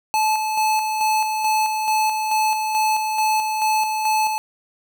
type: tone with tremolo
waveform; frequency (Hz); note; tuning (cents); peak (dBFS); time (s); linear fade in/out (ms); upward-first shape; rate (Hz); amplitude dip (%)
square; 866; A5; -28; -17; 0.14-4.38; 0; square; 2.3; 40
effects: none